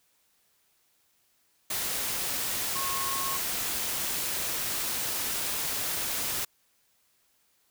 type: tone in noise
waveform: sine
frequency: 1088 Hz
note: C#6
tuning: 33 cents flat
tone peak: -33 dBFS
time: 2.75-3.37 s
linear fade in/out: 5 ms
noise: white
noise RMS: -31 dBFS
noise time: 1.7-6.45 s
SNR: -5 dB
effects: white hiss -69 dBFS RMS until 7.7 s